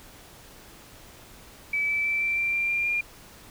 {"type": "tone with pitch steps", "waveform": "sine", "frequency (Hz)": [2300, 2315, 2329, 2344, 2359, 2374, 2389, 2405], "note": ["D7", "D7", "D7", "D7", "D7", "D7", "D7", "D7"], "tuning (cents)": [-37, -25, -15, -4, 7, 18, 29, 41], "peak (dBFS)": -23, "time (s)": [1.73, 3.01], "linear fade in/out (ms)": 5, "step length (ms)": 160, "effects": ["pink hiss -49 dBFS RMS until 3.5 s"]}